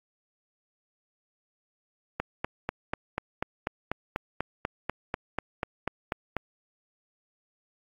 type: click train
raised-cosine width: 0.5 ms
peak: -13 dBFS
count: 18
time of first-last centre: 2.2-6.367 s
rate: 4.08 Hz
effects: AAC 48 kbps